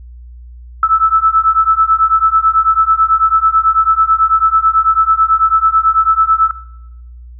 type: beating tone pair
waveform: sine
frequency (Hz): 1308 / 1317.1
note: E6 / E6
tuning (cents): -14 / -2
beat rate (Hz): 9.1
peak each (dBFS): -11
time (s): 0.83-6.51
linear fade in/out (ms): 2
effects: noise-tail reverb RT60 0.9 s tail -18 dB re dry + added 60 Hz sine -31 dBFS peak until 7.39 s